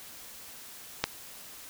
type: click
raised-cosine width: 0.2 ms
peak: -7 dBFS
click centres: 1.04 s
effects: white hiss -47 dBFS RMS until 1.69 s